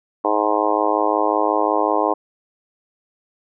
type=harmonic tone; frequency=105.5 Hz; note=G#2; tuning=28 cents sharp; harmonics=3 / 4 / 5 / 6 / 7 / 8 / 9 / 10; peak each=-24 / -24 / -24 / -24 / -24 / -24 / -24 / -24 dBFS; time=0.24-2.14 s; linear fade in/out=10 ms; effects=none